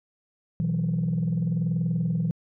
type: chord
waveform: sine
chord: B suspended fourth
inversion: none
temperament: just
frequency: 123.47 / 164.63 / 185.21 Hz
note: B2 / E3 / F#3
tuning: 0 / -2 / +2 cents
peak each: -28 / -23 / -29 dBFS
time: 0.6-2.31 s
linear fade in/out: 0 ms
effects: tanh soft clip ceiling -18 dBFS